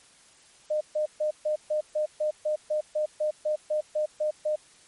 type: tone bursts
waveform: sine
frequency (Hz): 609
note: D#5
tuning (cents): -37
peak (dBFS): -23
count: 16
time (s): 0.7-4.56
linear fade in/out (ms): 10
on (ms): 110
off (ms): 140
effects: white hiss -56 dBFS RMS until 4.87 s + MP3 48 kbps